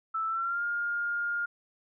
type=tone with pitch glide; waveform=sine; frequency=1318.5 to 1413.1 Hz; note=E6 to F6; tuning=0 to +20 cents; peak=-28 dBFS; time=0.14-1.46 s; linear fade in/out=10 ms; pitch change=+120 cents; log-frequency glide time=0.27-0.63 s; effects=none